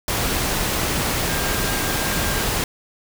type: tone in noise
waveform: sine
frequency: 1600 Hz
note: G6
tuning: 35 cents sharp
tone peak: -31 dBFS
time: 1.29-2.43 s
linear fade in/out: 2 ms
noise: pink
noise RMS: -22 dBFS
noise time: 0.08-2.64 s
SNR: -12 dB
effects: none